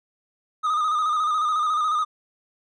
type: tone with vibrato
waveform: triangle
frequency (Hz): 1236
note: D#6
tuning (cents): -12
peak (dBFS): -18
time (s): 0.63-2.05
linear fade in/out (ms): 20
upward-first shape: square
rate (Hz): 14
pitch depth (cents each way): 44
effects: resampled to 22050 Hz